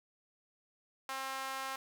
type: tone with high-pass filter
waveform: sawtooth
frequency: 266.7 Hz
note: C4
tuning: 33 cents sharp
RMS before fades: -40 dBFS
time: 1.09-1.76 s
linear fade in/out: 2 ms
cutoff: 1000 Hz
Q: 1.7
effects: none